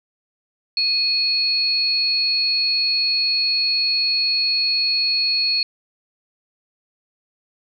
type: tone pair together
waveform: sine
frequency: 2489 / 4345 Hz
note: D#7 / C#8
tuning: 0 / -35 cents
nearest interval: minor seventh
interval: 965 cents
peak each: -26 / -17 dBFS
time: 0.77-5.63 s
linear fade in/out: 2 ms
effects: none